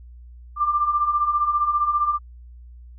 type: beating tone pair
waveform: sine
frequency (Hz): 1174.7 / 1189.7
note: D6 / D6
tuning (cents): 0 / +22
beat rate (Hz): 15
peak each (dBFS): -25 / -19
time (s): 0.56-2.19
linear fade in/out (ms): 50
effects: added 60 Hz sine -40 dBFS peak until 2.98 s